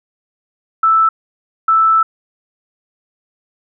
sine tone bursts at uneven times, 1318.5 Hz, E6, in tune, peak -8 dBFS, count 2, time 0.83-1.09 / 1.68-2.03 s, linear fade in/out 5 ms, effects none

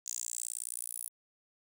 10% pulse tone with high-pass filter sweep, 59 Hz, A#1, 22 cents sharp, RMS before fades -40 dBFS, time 0.06-1.09 s, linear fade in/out 5 ms, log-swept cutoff 6800 to 11000 Hz, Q 6.9, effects none

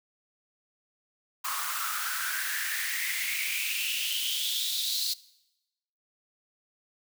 white noise with high-pass filter sweep, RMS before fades -31 dBFS, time 1.44-5.14 s, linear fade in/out 10 ms, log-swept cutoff 1100 to 4300 Hz, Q 6.7, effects noise-tail reverb RT60 0.9 s tail -20 dB re dry

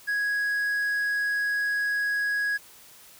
triangle tone, 1661.2 Hz, G#6, in tune, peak -22 dBFS, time 0.07-2.58 s, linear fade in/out 20 ms, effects white hiss -51 dBFS RMS until 3.19 s

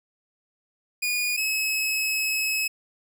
sawtooth tone pair in turn, 2448 / 2574 Hz, D#7 / E7, -29 / -42 cents, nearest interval minor second, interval 87 cents, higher second, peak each -20 dBFS, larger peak neither, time 1.02-1.37 / 1.37-2.68 s, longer second, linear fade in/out 10 ms, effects none

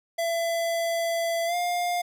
square tone with pitch glide, 671 to 706 Hz, E5 to F5, +31 to +19 cents, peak -25 dBFS, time 0.18-2.02 s, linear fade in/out 10 ms, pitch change +88 cents, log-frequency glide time 1.46-1.55 s, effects none

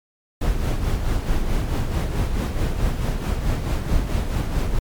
brown noise with tremolo, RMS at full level -19 dBFS, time 0.41-4.79 s, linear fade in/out 5 ms, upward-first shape sine, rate 4.6 Hz, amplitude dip 50%, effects MP3 96 kbps

